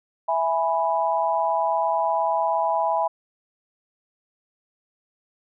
sine chord, E major, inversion none, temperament equal, 659.3 / 830.6 / 987.8 Hz, E5 / G#5 / B5, 0 / 0 / 0 cents, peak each -24 dBFS, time 0.28-3.08 s, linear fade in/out 10 ms, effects none

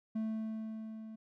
triangle tone with level ramp, 220 Hz, A3, in tune, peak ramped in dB -30 to -43 dBFS, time 0.15-1.16 s, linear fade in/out 10 ms, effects none

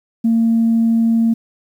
sine tone, 228.2 Hz, A#3, 37 cents flat, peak -10 dBFS, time 0.24-1.34 s, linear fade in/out 10 ms, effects tanh soft clip ceiling -7 dBFS + 8-bit

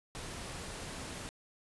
pink noise, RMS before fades -43 dBFS, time 0.15-1.29 s, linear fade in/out 0 ms, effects resampled to 24000 Hz

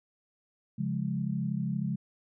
sine chord, Db major, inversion none, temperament equal with one note detuned, 138.59 / 175.12 / 207.7 Hz, Db3 / F3 / Ab3, 0 / +5 / 0 cents, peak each -33 dBFS, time 0.78-1.96 s, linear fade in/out 10 ms, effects none

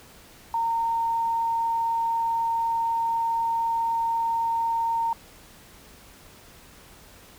sine tone, 918 Hz, A#5, 27 cents flat, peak -22 dBFS, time 0.54-5.13 s, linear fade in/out 2 ms, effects pink hiss -50 dBFS RMS until 7.38 s

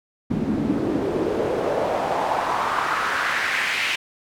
pink noise with band-pass filter sweep, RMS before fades -23 dBFS, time 0.3-3.96 s, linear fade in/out 10 ms, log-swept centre 210 to 2500 Hz, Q 2.6, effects none

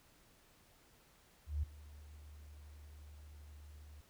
sine tone with ADSR envelope, 74.2 Hz, D2, 18 cents sharp, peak -31 dBFS, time 1.46-4.01 s, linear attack 170 ms, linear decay 9 ms, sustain -21 dB, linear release 6 ms, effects tanh soft clip ceiling -27 dBFS + pink hiss -67 dBFS RMS until 4.09 s

